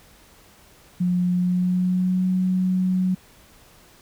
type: tone with pitch glide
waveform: sine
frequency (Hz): 178.8 to 184.78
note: F3 to F#3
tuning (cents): +41 to -2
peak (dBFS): -18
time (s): 1-3.15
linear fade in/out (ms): 10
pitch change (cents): +57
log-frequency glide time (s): 1.32-2.27
effects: pink hiss -52 dBFS RMS until 4.01 s